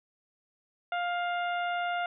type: harmonic tone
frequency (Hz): 703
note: F5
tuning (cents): +11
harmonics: 1 / 2 / 3 / 4 / 5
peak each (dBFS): -30 / -34 / -41 / -43 / -48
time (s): 0.92-2.06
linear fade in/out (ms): 2
effects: none